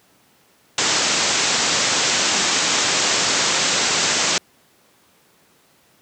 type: low-pass noise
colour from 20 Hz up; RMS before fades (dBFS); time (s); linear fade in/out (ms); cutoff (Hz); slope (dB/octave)
white; -19; 0.78-4.38; 2; 7700; 96
effects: pink hiss -56 dBFS RMS until 6.01 s + high-pass 150 Hz 12 dB/octave